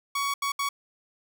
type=tone bursts at uneven times; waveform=sawtooth; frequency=1122 Hz; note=C#6; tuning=21 cents sharp; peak=-22 dBFS; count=3; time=0.15-0.34 / 0.42-0.52 / 0.59-0.69 s; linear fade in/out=5 ms; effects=none